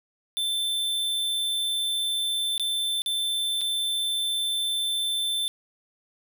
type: tone with dropouts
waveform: square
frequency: 3543 Hz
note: A7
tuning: 11 cents sharp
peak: -25 dBFS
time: 0.37-5.48 s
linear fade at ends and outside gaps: 0 ms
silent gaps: 2.579-2.597 / 3.019-3.061 / 3.61-3.615 s
effects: none